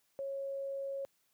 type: tone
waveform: sine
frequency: 549 Hz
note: C#5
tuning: 17 cents flat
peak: -36 dBFS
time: 0.19-1.05 s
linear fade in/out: 0 ms
effects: white hiss -75 dBFS RMS until 1.33 s + high-pass 80 Hz 12 dB/octave